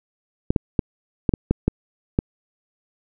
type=clicks; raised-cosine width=3 ms; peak=-4 dBFS; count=8; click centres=0.505 / 0.562 / 0.792 / 1.292 / 1.338 / 1.51 / 1.68 / 2.189 s; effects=none